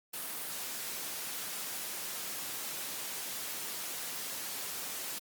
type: noise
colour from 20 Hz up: white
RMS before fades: -39 dBFS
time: 0.13-5.19 s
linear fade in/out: 10 ms
effects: high-pass 150 Hz 12 dB/octave + Opus 32 kbps